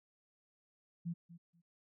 sine tone with echo, 170 Hz, F3, 46 cents flat, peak -36 dBFS, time 1.05-1.14 s, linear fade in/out 20 ms, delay 240 ms, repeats 2, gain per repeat -15 dB, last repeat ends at 1.62 s, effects none

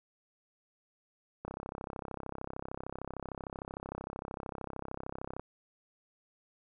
click train, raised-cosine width 1 ms, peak -25 dBFS, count 132, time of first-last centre 1.45-5.396 s, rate 33.2 Hz, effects none

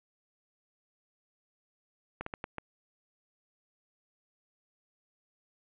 slowing click train, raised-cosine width 0.5 ms, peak -21 dBFS, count 5, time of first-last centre 2.21-2.583 s, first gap 54 ms, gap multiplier 1.38, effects resampled to 8000 Hz + 10-bit

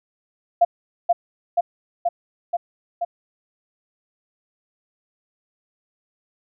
sine tone with echo, 693 Hz, F5, 14 cents flat, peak -10 dBFS, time 0.61-0.65 s, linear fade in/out 10 ms, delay 480 ms, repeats 5, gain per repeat -2 dB, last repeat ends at 3.05 s, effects none

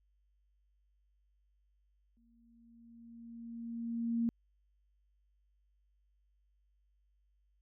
sine tone with exponential growth, 232.3 Hz, A#3, 6 cents flat, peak -28 dBFS, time 2.17-4.29 s, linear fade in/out 0 ms, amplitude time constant 460 ms, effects added 50 Hz sine -70 dBFS peak until 7.61 s

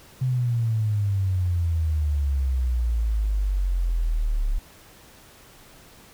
sine exponential sweep, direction down, 130.81 to 34.65 Hz, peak -20 dBFS, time 0.21-4.59 s, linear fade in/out 10 ms, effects pink hiss -50 dBFS RMS until 6.13 s

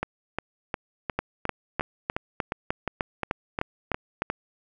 two click trains, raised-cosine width 0.5 ms, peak -12 / -10 dBFS, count 13 / 11, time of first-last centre 0.03-4.3 / 1.19-4.22 s, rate 2.81 / 3.3 Hz, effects none

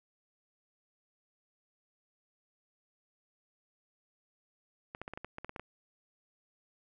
clicks, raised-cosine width 0.5 ms, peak -26 dBFS, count 11, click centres 4.949 / 5.016 / 5.079 / 5.136 / 5.175 / 5.246 / 5.384 / 5.446 / 5.494 / 5.562 / 5.596 s, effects none

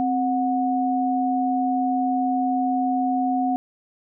sine tone pair together, 261.4 / 732 Hz, C4 / F#5, -1 / -19 cents, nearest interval octave + tritone, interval 1782 cents, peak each -22 dBFS, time 0-3.56 s, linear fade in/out 0 ms, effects none

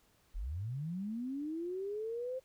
sine linear sweep, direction up, 34.17 to 526 Hz, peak -36 dBFS, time 0.34-2.4 s, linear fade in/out 20 ms, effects pink hiss -70 dBFS RMS until 2.44 s

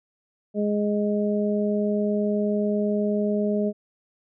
harmonic tone, 207.7 Hz, G#3, in tune, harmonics 1 / 2 / 3, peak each -23 / -26 / -28 dBFS, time 0.54-3.73 s, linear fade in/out 50 ms, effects none

